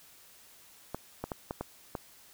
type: clicks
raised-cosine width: 1 ms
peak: -20 dBFS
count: 6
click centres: 0.946 / 1.24 / 1.318 / 1.509 / 1.61 / 1.952 s
effects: white hiss -57 dBFS RMS until 2.33 s